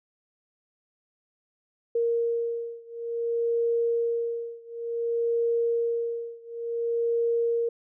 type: beating tone pair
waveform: sine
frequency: 466.2 / 466.76 Hz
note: A#4 / A#4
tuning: 0 / +2 cents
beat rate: 0.56 Hz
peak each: -27 / -28 dBFS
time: 1.95-7.69 s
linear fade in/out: 5 ms
effects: none